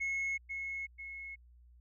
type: tone with echo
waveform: sine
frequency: 2179 Hz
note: C#7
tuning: 30 cents flat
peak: -30 dBFS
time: 0-0.38 s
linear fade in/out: 20 ms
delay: 490 ms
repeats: 2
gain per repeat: -6 dB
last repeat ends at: 1.36 s
effects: tanh soft clip ceiling -31 dBFS + added 60 Hz sine -57 dBFS peak until 1.8 s